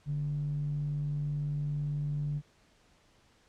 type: tone with band-pass filter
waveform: square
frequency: 49 Hz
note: G1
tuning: in tune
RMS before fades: -33 dBFS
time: 0.05-2.42 s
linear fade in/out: 50 ms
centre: 140 Hz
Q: 9.1
effects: pink hiss -65 dBFS RMS until 3.48 s + low-pass 7000 Hz 12 dB/octave